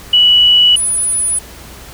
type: tone pair in turn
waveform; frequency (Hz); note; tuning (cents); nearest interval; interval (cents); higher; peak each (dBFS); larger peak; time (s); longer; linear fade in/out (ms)
sine; 2945 / 9906; F#7 / D#9; -9 / -9; octave + major sixth; 2100; second; -5 / -12; first; 0.13-0.76 / 0.76-1.39; neither; 5
effects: added 60 Hz sine -39 dBFS peak until 1.93 s + pink hiss -35 dBFS RMS until 1.93 s